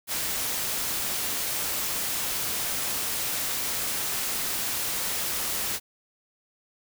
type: noise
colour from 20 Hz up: white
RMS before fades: -29 dBFS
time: 0.07-5.8 s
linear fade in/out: 50 ms
effects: none